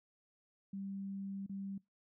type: tone with dropouts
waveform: sine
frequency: 196 Hz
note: G3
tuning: in tune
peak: -40 dBFS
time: 0.73-1.78 s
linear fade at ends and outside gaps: 5 ms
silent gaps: 1.464-1.494 s
effects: noise-tail reverb RT60 0.2 s tail -23 dB re dry